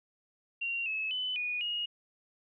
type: tone with pitch steps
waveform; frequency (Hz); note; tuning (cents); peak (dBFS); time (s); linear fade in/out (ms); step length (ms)
sine; 2759 / 2590 / 3013 / 2462 / 2873; F7 / E7 / F#7 / D#7 / F7; -22 / -31 / +31 / -19 / +48; -31; 0.61-1.86; 10; 250
effects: none